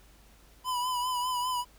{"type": "tone with vibrato", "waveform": "square", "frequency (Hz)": 996, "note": "B5", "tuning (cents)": 14, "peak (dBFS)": -29, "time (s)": [0.64, 1.65], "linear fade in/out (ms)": 50, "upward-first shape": "triangle", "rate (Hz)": 5, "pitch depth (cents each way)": 51, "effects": ["added 50 Hz sine -58 dBFS peak until 1.78 s", "pink hiss -60 dBFS RMS until 1.78 s"]}